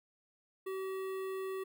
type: tone with notch filter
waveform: square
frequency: 381.6 Hz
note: G4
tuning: 47 cents flat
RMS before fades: -39 dBFS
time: 0.66-1.64 s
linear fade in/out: 10 ms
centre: 5700 Hz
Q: 0.5
effects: none